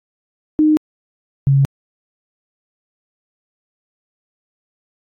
sine tone pair in turn, 307.2 / 137.6 Hz, D#4 / C#3, -22 / -12 cents, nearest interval octave + major second, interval 1390 cents, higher first, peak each -9 dBFS, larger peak neither, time 0.59-0.77 / 1.47-1.65 s, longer neither, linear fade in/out 0 ms, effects AAC 48 kbps

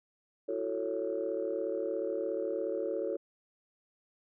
sine chord, F# minor seventh, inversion third, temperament just, 333 / 370 / 444 / 555 Hz, E4 / F#4 / A4 / C#5, +18 / 0 / +16 / +2 cents, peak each -38 / -37 / -35 / -35 dBFS, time 0.48-3.17 s, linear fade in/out 10 ms, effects tanh soft clip ceiling -22 dBFS

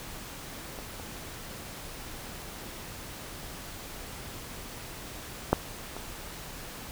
clicks, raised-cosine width 1 ms, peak -26 / -27 / -6 / -24 dBFS, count 4, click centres 0.788 / 0.998 / 5.53 / 5.966 s, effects pink hiss -42 dBFS RMS until 6.91 s

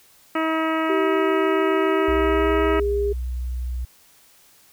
harmonic tone, 320.1 Hz, D#4, 49 cents sharp, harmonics 1 / 2 / 3 / 4 / 5 / 6 / 7 / 8 / 9, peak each -23 / -27 / -30 / -26 / -35 / -32 / -35 / -38 / -39 dBFS, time 0.35-2.8 s, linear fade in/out 5 ms
sine tone with pitch glide, 387.4 to 406.4 Hz, G4 to G#4, -20 to -38 cents, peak -20 dBFS, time 0.89-3.13 s, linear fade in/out 10 ms, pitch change +82 cents, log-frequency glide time 1.95-2.53 s
sine tone, 61.74 Hz, B1, in tune, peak -24 dBFS, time 2.08-3.85 s, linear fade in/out 5 ms
effects white hiss -54 dBFS RMS until 4.72 s

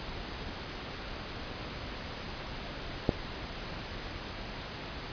click, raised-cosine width 2 ms, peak -10 dBFS, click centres 3.092 s, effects pink hiss -40 dBFS RMS until 5.12 s + resampled to 11025 Hz

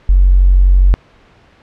triangle tone with tanh clipping, 46.14 Hz, F#1, 4 cents flat, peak -4 dBFS, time 0.09-0.94 s, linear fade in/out 0 ms, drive 2 dB, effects pink hiss -47 dBFS RMS until 1.62 s + low-pass 3000 Hz 12 dB/octave

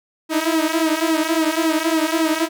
sawtooth tone with flanger, 320.6 Hz, E4, 48 cents flat, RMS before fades -19 dBFS, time 0.29-2.49 s, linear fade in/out 50 ms, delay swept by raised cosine 1.7 to 6.5 ms, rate 3.6 Hz, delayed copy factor -0.8, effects none

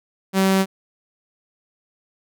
sawtooth tone, 191.8 Hz, G3, 37 cents flat, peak -11 dBFS, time 0.33-0.66 s, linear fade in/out 50 ms, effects none

